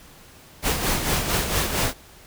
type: noise with tremolo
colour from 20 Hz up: pink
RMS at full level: -21 dBFS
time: 0.62-1.94 s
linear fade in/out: 50 ms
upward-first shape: sine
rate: 4.4 Hz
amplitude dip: 55%
effects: pink hiss -48 dBFS RMS until 2.26 s